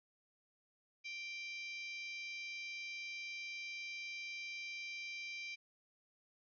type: harmonic tone with a mistuned harmonic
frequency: 784 Hz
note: G5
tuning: in tune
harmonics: 3 / 4 / 5 / 6 / 7 / 8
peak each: -44 / -56 / -56 / -54 / -60 / -61 dBFS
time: 1.04-5.56 s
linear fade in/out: 20 ms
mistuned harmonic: 6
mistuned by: +45 cents
effects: none